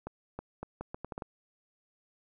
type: accelerating click train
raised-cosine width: 1 ms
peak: -24 dBFS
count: 9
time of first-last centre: 0.07-1.222 s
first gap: 320 ms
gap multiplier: 0.75
effects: none